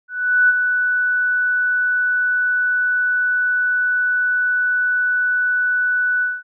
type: tone with ADSR envelope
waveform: sine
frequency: 1486 Hz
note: F#6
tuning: 7 cents sharp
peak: -9 dBFS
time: 0.08-6.43 s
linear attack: 410 ms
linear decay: 30 ms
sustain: -6 dB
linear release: 210 ms
effects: none